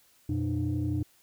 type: tone cluster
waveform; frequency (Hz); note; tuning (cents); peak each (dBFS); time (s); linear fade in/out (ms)
sine; 89.1 / 120.8 / 302; F2 / B2 / D4; +35 / -38 / +48; -30; 0.29-1.03; 5
effects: tanh soft clip ceiling -21 dBFS + white hiss -63 dBFS RMS until 1.22 s